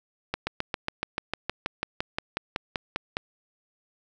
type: slowing click train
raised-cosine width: 0.3 ms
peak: -11 dBFS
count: 18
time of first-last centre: 0.34-3.169 s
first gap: 130 ms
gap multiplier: 1.03
effects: none